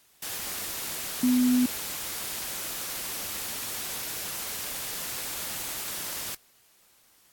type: tone in noise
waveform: sine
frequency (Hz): 250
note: B3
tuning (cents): +21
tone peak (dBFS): -19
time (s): 1.23-1.66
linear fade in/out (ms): 5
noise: white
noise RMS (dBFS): -34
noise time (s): 0.22-6.35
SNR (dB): +12
effects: white hiss -61 dBFS RMS until 7.32 s + AAC 64 kbps